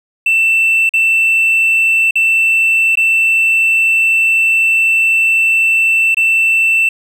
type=tone with dropouts; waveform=triangle; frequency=2672 Hz; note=E7; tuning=23 cents sharp; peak=-6 dBFS; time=0.26-6.89 s; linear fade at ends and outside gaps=5 ms; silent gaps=0.893-0.937 / 2.11-2.155 / 2.955-2.972 / 6.146-6.169 s; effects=tanh soft clip ceiling -4 dBFS